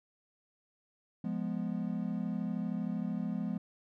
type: chord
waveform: triangle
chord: F diminished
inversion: none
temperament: equal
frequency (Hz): 174.61 / 207.7 / 246.9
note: F3 / Ab3 / Cb4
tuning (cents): 0 / 0 / 0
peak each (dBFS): -35 / -34 / -36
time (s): 1.24-3.58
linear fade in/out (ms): 5
effects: none